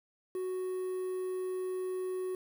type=tone with quantisation; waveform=triangle; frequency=370 Hz; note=F#4; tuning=in tune; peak=-31 dBFS; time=0.35-2.35 s; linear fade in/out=2 ms; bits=9; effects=none